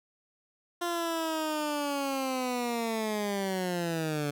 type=linear sweep; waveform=15% pulse; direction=down; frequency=349.2 to 143.2 Hz; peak=-23 dBFS; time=0.81-4.31 s; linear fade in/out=10 ms; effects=none